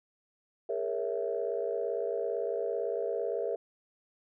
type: chord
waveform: sine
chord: A# half-diminished seventh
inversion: third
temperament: equal with one note detuned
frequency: 408.4 / 466.2 / 554.4 / 659.3 Hz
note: G#4 / A#4 / C#5 / E5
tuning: -29 / 0 / 0 / 0 cents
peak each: -35 / -33 / -37 / -36 dBFS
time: 0.69-3.56 s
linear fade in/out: 5 ms
effects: tanh soft clip ceiling -19 dBFS